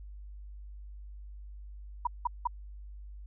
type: tone bursts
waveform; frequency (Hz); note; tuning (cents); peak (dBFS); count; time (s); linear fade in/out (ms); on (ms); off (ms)
sine; 964; B5; -42; -25; 3; 2.05-2.473; 5; 21; 180
effects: added 50 Hz sine -43 dBFS peak until 3.26 s